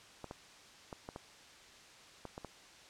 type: clicks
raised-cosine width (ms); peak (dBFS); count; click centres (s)
1; -29; 8; 0.243 / 0.311 / 0.928 / 1.089 / 1.161 / 2.253 / 2.379 / 2.447
effects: white hiss -57 dBFS RMS until 2.89 s + low-pass 6000 Hz 12 dB/octave